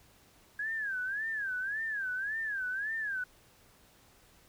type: tone with vibrato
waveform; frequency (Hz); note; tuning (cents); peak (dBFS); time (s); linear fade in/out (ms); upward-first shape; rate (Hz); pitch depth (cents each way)
sine; 1639; G#6; -23; -32; 0.59-3.24; 5; sine; 1.8; 170
effects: pink hiss -62 dBFS RMS until 4.48 s